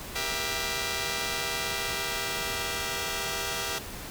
5% pulse chord, E diminished, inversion first, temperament just, 395.6 / 474.7 / 659.3 Hz, G4 / Bb4 / E5, +16 / +31 / 0 cents, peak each -23 dBFS, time 0.15-3.79 s, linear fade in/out 10 ms, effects pink hiss -40 dBFS RMS until 4.1 s

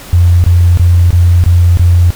sine tone bursts, 87.31 Hz, F2, in tune, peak -3 dBFS, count 6, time 0.13-2.105 s, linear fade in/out 0 ms, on 310 ms, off 23 ms, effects pink hiss -30 dBFS RMS until 2.15 s

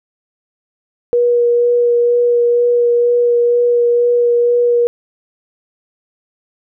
sine tone with vibrato, 479.6 Hz, A#4, 49 cents sharp, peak -9 dBFS, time 1.13-4.87 s, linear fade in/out 0 ms, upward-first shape sine, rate 2.1 Hz, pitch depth 11 cents each way, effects none

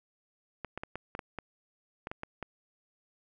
clicks, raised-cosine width 0.5 ms, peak -22 dBFS, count 11, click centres 0.647 / 0.776 / 0.835 / 0.956 / 1.151 / 1.192 / 1.387 / 2.071 / 2.115 / 2.234 / 2.427 s, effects none

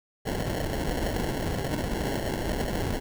pink noise with sample-and-hold, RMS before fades -29 dBFS, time 0.25-3 s, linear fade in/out 20 ms, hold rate 1225 Hz, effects none

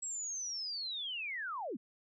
sine linear sweep, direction down, 7770 to 184.9 Hz, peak -37 dBFS, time 0.02-1.77 s, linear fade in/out 10 ms, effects none

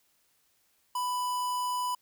square tone with notch filter, 993 Hz, B5, 9 cents sharp, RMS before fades -31 dBFS, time 0.95-1.95 s, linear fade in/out 5 ms, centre 3600 Hz, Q 2, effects white hiss -70 dBFS RMS until 2.01 s

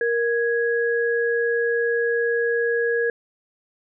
sine tone pair together, 468.7 / 1661.2 Hz, A#4 / G#6, +9 / 0 cents, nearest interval octave + minor seventh, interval 2191 cents, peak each -20 / -24 dBFS, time 0.01-3.1 s, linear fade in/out 2 ms, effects none

